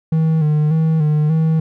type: tone with vibrato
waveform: triangle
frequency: 155.56 Hz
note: D#3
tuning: in tune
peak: -10 dBFS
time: 0.12-1.6 s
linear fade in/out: 5 ms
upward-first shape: square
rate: 1.7 Hz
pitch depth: 48 cents each way
effects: none